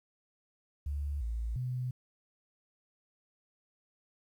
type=tone with pitch steps; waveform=sine; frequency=71.8 / 56.8 / 126 Hz; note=D2 / A#1 / B2; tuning=-39 / -44 / +35 cents; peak=-32 dBFS; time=0.86-1.91 s; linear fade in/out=5 ms; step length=350 ms; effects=11-bit